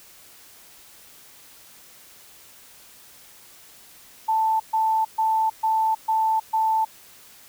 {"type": "tone bursts", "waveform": "sine", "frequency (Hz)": 883, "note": "A5", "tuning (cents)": 6, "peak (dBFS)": -18, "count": 6, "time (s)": [4.28, 6.85], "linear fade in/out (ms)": 10, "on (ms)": 320, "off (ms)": 130, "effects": ["white hiss -49 dBFS RMS until 7.48 s"]}